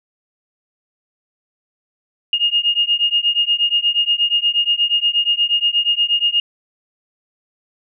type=beating tone pair; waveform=sine; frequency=2841 / 2849.4 Hz; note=F7 / F7; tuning=+29 / +34 cents; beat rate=8.4 Hz; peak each=-17 dBFS; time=2.33-6.4 s; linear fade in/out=2 ms; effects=none